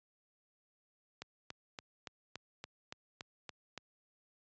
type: click train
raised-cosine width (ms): 0.2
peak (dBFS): -26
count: 10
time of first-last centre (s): 1.22-3.777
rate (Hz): 3.52
effects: high-pass 80 Hz 12 dB/octave + resampled to 16000 Hz